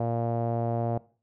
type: tone with low-pass filter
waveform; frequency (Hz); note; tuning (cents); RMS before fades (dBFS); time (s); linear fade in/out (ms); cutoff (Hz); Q
sawtooth; 116.6; A#2; +1; -28; 0-0.98; 5; 670; 4.4
effects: noise-tail reverb RT60 0.4 s tail -20 dB re dry